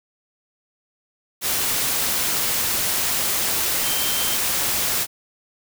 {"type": "tone in noise", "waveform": "sine", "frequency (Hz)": 3135, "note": "G7", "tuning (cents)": -1, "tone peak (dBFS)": -29, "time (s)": [3.82, 4.39], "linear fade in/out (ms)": 50, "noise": "white", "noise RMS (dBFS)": -22, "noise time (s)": [1.41, 5.07], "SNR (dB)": -10, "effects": []}